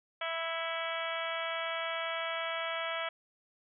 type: harmonic tone with a mistuned harmonic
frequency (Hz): 329.6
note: E4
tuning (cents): 0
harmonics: 2 / 3 / 4 / 5 / 6 / 7 / 8 / 9 / 10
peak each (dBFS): -38 / -44 / -39 / -43 / -43 / -41 / -48 / -46 / -43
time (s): 0.21-3.09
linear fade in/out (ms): 5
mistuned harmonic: 7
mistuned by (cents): -25
effects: none